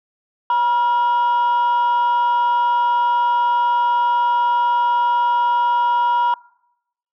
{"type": "tone pair together", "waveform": "sine", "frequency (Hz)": [962, 1392], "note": ["B5", "F6"], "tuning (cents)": [-46, -6], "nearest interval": "tritone", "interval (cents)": 640, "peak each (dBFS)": [-12, -24], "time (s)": [0.5, 6.34], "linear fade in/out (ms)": 2, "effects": ["noise-tail reverb RT60 0.8 s tail -23 dB re dry", "tanh soft clip ceiling -12 dBFS"]}